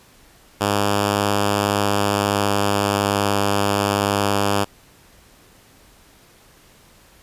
5% pulse tone with pitch glide, 101.9 to 101.02 Hz, G#2 to G#2, -32 to -47 cents, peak -6 dBFS, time 0.6-4.65 s, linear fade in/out 20 ms, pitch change -15 cents, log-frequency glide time 1.65-3.14 s, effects pink hiss -51 dBFS RMS until 7.22 s + resampled to 32000 Hz

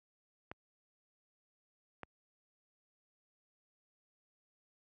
clicks, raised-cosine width 0.5 ms, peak -28 dBFS, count 2, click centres 0.515 / 2.033 s, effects high-pass 60 Hz 12 dB/octave

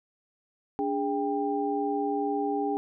sine tone cluster, 288.4 / 410.7 / 794 Hz, D4 / G#4 / G5, -31 / -19 / +22 cents, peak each -30 dBFS, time 0.79-2.77 s, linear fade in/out 0 ms, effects none

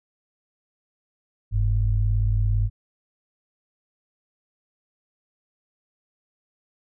sine tone pair together, 46.12 / 103.83 Hz, F#1 / G#2, -5 / 0 cents, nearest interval octave + major second, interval 1405 cents, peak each -21 dBFS, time 1.51-2.7 s, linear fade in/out 50 ms, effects none

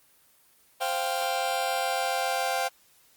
sawtooth chord, C suspended fourth, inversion none, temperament just, 523.3 / 697.7 / 784.9 Hz, C5 / F5 / G5, 0 / -2 / +2 cents, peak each -28 / -26 / -25 dBFS, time 0.8-2.69 s, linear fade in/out 20 ms, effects white hiss -61 dBFS RMS until 3.16 s + Opus 24 kbps

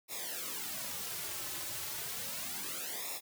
white noise with flanger, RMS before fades -40 dBFS, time 0.08-3.21 s, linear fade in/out 50 ms, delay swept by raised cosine 0.65 to 4.35 ms, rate 0.33 Hz, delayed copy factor -1, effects none

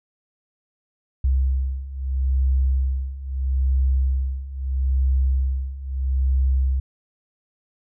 sine beating tone pair, 65.41 / 66.18 Hz, C2 / C2, 0 / +20 cents, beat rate 0.77 Hz, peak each -23 / -20 dBFS, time 1.24-6.8 s, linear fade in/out 5 ms, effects none

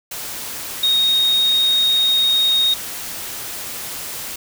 sine tone in noise, 3729 Hz, A#7, in tune, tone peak -13 dBFS, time 0.83-2.74 s, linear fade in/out 5 ms, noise white, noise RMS -29 dBFS, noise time 0.11-4.36 s, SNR +13 dB, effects none

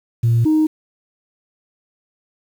sine tone pair in turn, 116.54 / 311.1 Hz, A#2 / D#4, 0 / 0 cents, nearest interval octave + perfect fourth, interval 1700 cents, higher second, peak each -10 dBFS, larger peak neither, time 0.23-0.45 / 0.45-0.67 s, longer neither, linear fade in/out 10 ms, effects tanh soft clip ceiling -9 dBFS + 7-bit

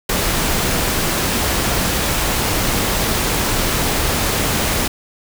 pink noise, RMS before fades -18 dBFS, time 0.09-4.88 s, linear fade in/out 5 ms, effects none

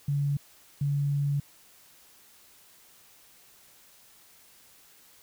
sine tone bursts at uneven times, 142.5 Hz, C#3, 48 cents sharp, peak -24 dBFS, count 2, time 0.08-0.37 / 0.81-1.4 s, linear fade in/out 5 ms, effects white hiss -57 dBFS RMS until 5.22 s

